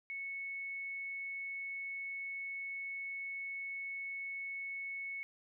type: tone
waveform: sine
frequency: 2207 Hz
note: C#7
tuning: 8 cents flat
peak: -39 dBFS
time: 0.1-5.23 s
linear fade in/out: 0 ms
effects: none